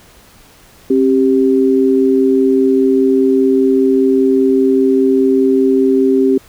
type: tone pair together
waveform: sine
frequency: 267 / 392 Hz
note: C4 / G4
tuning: +35 / 0 cents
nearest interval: perfect fifth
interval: 665 cents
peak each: -11 dBFS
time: 0.9-6.38 s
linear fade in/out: 5 ms
effects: pink hiss -44 dBFS RMS until 6.48 s